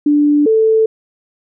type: tone pair in turn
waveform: sine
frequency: 293.7 / 441.7 Hz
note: D4 / A4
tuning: 0 / +7 cents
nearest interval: perfect fifth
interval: 707 cents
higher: second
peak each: -8 dBFS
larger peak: neither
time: 0.06-0.46 / 0.46-0.86 s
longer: neither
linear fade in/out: 5 ms
effects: none